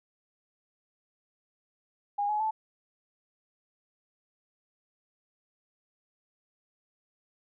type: tone with pitch steps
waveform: sine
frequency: 816 / 844.3 / 873.6 Hz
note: G#5 / G#5 / A5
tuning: -31 / +28 / -13 cents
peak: -26 dBFS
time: 2.18-2.51 s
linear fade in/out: 10 ms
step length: 110 ms
effects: none